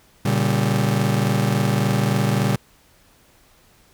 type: chord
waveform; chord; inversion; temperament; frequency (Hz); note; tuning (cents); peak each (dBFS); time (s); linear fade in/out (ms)
40% pulse; G diminished; first; just; 117.6 / 141.12 / 196; Bb2 / Db3 / G3; +16 / +31 / 0; -21; 0.25-2.56; 5
effects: pink hiss -55 dBFS RMS until 3.93 s